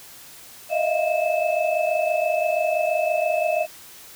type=tone cluster; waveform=sine; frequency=619 / 645 / 694 / 2613 Hz; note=D#5 / E5 / F5 / E7; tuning=-9 / -38 / -11 / -16 cents; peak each=-23 / -25 / -24 / -29 dBFS; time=0.69-3.67 s; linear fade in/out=50 ms; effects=white hiss -44 dBFS RMS until 4.15 s